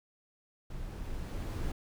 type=noise with level ramp; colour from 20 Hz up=brown; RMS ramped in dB=-42 to -33 dBFS; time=0.7-1.72 s; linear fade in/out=5 ms; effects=none